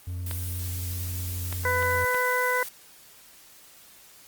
triangle tone, 88.9 Hz, F2, 31 cents sharp, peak -28 dBFS, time 0.07-2.05 s, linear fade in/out 5 ms
blue noise, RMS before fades -37 dBFS, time 0.26-2.69 s, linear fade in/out 5 ms
clicks, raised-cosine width 0.3 ms, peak -18 dBFS, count 4, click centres 0.312 / 1.527 / 1.826 / 2.146 s
harmonic tone, 499.3 Hz, B4, 19 cents sharp, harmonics 1 / 2 / 3 / 4, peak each -28 / -28 / -28 / -28 dBFS, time 1.65-2.63 s, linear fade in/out 2 ms
effects white hiss -52 dBFS RMS until 4.27 s + Opus 32 kbps

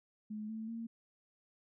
sine tone with pitch steps, 213.3 / 220.9 / 228.9 Hz, G#3 / A3 / A#3, +46 / +7 / -31 cents, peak -39 dBFS, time 0.3-0.87 s, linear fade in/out 10 ms, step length 190 ms, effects none

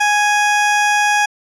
20% pulse tone, 830.6 Hz, G#5, in tune, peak -7 dBFS, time 0-1.26 s, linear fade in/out 10 ms, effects low-pass 8000 Hz 12 dB/octave

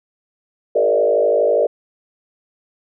sine tone with frequency modulation, 526 Hz, C5, 9 cents sharp, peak -12 dBFS, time 0.75-1.67 s, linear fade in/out 10 ms, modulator 52.3 Hz, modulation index 2.1, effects none

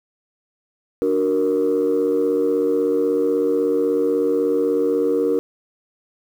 sine chord, D augmented, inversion none, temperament equal, 293.7 / 370 / 466.2 Hz, D4 / F#4 / A#4, 0 / 0 / 0 cents, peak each -21 / -21 / -17 dBFS, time 1.02-5.39 s, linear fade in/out 0 ms, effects tanh soft clip ceiling -11 dBFS + 8-bit

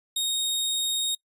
sawtooth tone, 3729 Hz, A#7, in tune, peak -21 dBFS, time 0.16-1.15 s, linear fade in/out 5 ms, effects noise-tail reverb RT60 0.1 s tail -26 dB re dry + resampled to 32000 Hz

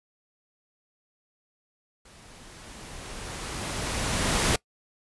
pink noise with level ramp, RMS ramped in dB -52 to -22 dBFS, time 2.05-4.56 s, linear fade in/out 5 ms, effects noise-tail reverb RT60 0.1 s tail -23 dB re dry + resampled to 24000 Hz

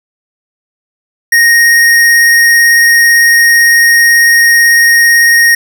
square tone with vibrato, 1864.7 Hz, A#6, in tune, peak -4 dBFS, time 1.32-5.55 s, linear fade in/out 5 ms, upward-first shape triangle, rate 18 Hz, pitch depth 9 cents each way, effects none

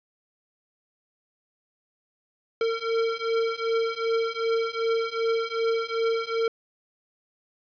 square beating tone pair, 453.8 / 456.4 Hz, A#4 / A#4, -47 / -37 cents, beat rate 2.6 Hz, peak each -28 / -27 dBFS, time 2.61-6.48 s, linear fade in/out 2 ms, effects resampled to 11025 Hz + 9-bit

